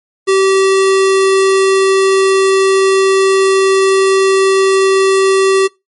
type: tone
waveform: square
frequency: 385.6 Hz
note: G4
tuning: 28 cents flat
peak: -8 dBFS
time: 0.27-5.68 s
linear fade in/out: 20 ms
effects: noise-tail reverb RT60 0.2 s tail -22 dB re dry + MP3 48 kbps